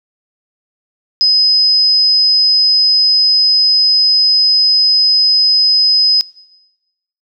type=tone; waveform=sine; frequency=5040 Hz; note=D#8; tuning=21 cents sharp; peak=-7 dBFS; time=1.21-6.21 s; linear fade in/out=0 ms; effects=noise-tail reverb RT60 1.0 s tail -22 dB re dry